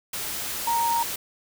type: tone in noise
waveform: sine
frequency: 932.3 Hz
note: A#5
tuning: in tune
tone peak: -21 dBFS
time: 0.67-1.03 s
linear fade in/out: 5 ms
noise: white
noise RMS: -31 dBFS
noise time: 0.13-1.16 s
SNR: +7 dB
effects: none